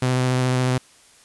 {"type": "tone with vibrato", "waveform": "sawtooth", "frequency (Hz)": 127.4, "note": "C3", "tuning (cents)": -46, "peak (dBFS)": -14, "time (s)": [0.02, 0.78], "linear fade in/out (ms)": 5, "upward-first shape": "triangle", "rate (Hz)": 14, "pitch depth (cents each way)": 17, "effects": ["white hiss -52 dBFS RMS until 1.24 s", "resampled to 24000 Hz"]}